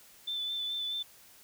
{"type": "tone with vibrato", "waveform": "sine", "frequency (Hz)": 3520, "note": "A7", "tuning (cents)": 0, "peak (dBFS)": -32, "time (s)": [0.27, 1.03], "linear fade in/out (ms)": 10, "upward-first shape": "sine", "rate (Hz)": 4.7, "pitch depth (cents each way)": 21, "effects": ["white hiss -57 dBFS RMS until 1.43 s"]}